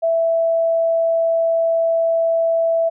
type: tone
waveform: sine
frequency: 661 Hz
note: E5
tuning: 5 cents sharp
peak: -14 dBFS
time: 0.02-2.9 s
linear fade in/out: 20 ms
effects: none